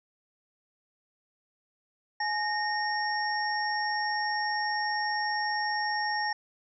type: tone cluster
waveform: sine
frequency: 845 / 1845 / 5510 Hz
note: G#5 / A#6 / F8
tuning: +30 / -18 / -24 cents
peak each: -30 / -31 / -35 dBFS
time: 2.2-6.33 s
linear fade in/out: 5 ms
effects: none